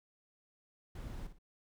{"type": "noise with echo", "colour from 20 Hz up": "brown", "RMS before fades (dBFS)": -43, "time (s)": [0.95, 1.27], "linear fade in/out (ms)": 5, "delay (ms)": 58, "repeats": 2, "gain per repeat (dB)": -10, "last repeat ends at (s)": 1.386, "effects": []}